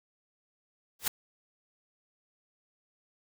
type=noise with exponential growth; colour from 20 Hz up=white; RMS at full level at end=-23 dBFS; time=0.99-1.08 s; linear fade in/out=5 ms; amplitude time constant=18 ms; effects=none